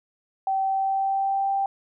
sine tone with pitch glide, 772 to 785.9 Hz, G5 to G5, -27 to +4 cents, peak -21 dBFS, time 0.47-1.66 s, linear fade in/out 2 ms, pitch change +31 cents, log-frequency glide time 0.63-1.52 s, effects none

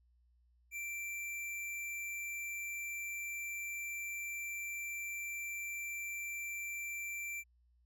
square tone, 2349 Hz, D7, in tune, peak -40 dBFS, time 0.71-7.44 s, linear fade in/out 50 ms, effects added 60 Hz sine -67 dBFS peak until 7.85 s

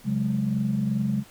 sine chord, C# suspended fourth, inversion none, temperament equal with one note detuned, 135.82 / 185 / 207.7 Hz, C#3 / F#3 / G#3, -35 / 0 / 0 cents, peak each -27 / -29 / -24 dBFS, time 0.04-1.24 s, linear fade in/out 50 ms, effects tanh soft clip ceiling -14 dBFS + pink hiss -51 dBFS RMS until 1.3 s

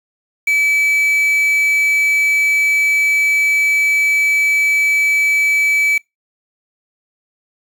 triangle tone with quantisation, 2300 Hz, D7, 37 cents flat, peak -10 dBFS, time 0.47-5.98 s, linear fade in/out 5 ms, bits 5, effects noise-tail reverb RT60 0.2 s tail -25 dB re dry

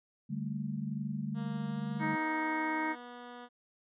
sine chord, D suspended fourth, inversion none, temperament equal with one note detuned, 146.83 / 197.93 / 220 Hz, D3 / G3 / A3, 0 / +17 / 0 cents, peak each -38 dBFS, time 0.29-2.16 s, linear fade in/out 20 ms
10% pulse tone with pitch glide, 233.1 to 243.6 Hz, A#3 to B3, 0 to -24 cents, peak -37 dBFS, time 1.34-3.49 s, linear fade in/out 50 ms, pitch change +76 cents, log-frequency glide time 1.65-2.57 s
harmonic tone, 312.9 Hz, D#4, 10 cents sharp, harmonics 1 / 2 / 3 / 4 / 5 / 6 / 7, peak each -35 / -45 / -35 / -44 / -41 / -40 / -40 dBFS, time 1.99-2.96 s, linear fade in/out 50 ms
effects resampled to 8000 Hz

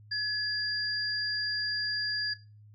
sine tone pair together, 1696 / 4788 Hz, G#6 / D8, +36 / +33 cents, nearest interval octave + tritone, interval 1797 cents, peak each -33 / -31 dBFS, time 0.11-2.34 s, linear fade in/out 10 ms, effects noise-tail reverb RT60 0.3 s tail -17 dB re dry + added 105 Hz sine -51 dBFS peak until 2.74 s

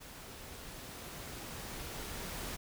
pink noise with level ramp, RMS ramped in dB -50 to -41 dBFS, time 0-2.57 s, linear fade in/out 20 ms, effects none

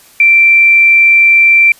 sine tone, 2349 Hz, D7, in tune, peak -3 dBFS, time 0.2-1.72 s, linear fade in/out 2 ms, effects white hiss -42 dBFS RMS until 1.79 s + resampled to 32000 Hz

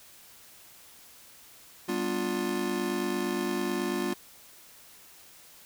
square chord, G dominant seventh, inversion none, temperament just, 196 / 245 / 294 / 352.8 Hz, G3 / B3 / D4 / F4, 0 / -14 / +2 / +18 cents, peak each -36 / -35 / -37 / -32 dBFS, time 1.88-4.14 s, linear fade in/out 10 ms, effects white hiss -53 dBFS RMS until 5.65 s

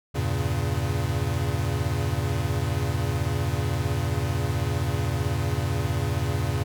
square chord, E diminished seventh, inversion none, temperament equal, 82.41 / 98 / 116.54 / 138.59 Hz, E2 / G2 / Bb2 / Db3, 0 / 0 / 0 / 0 cents, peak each -30 dBFS, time 0.14-6.64 s, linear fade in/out 20 ms, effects none

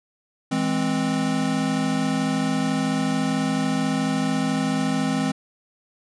square chord, E augmented, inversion none, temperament equal with one note detuned, 163.3 / 207.7 / 261.6 Hz, E3 / G#3 / B#3, -16 / 0 / 0 cents, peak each -28 / -27 / -24 dBFS, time 0.51-5.32 s, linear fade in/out 10 ms, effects resampled to 22050 Hz

